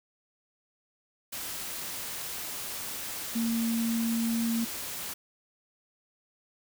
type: tone in noise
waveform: sine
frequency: 229.6 Hz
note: A#3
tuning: 26 cents flat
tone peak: -26 dBFS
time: 3.35-4.65 s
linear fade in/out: 10 ms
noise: white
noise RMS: -37 dBFS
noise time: 1.32-5.14 s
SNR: +8 dB
effects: none